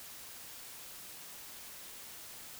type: silence
effects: white hiss -49 dBFS RMS until 2.59 s